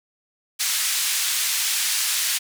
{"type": "band-pass noise", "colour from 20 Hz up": "white", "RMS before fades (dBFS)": -23, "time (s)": [0.59, 2.39], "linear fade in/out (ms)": 20, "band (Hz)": [1900, 10000], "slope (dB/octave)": 12, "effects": []}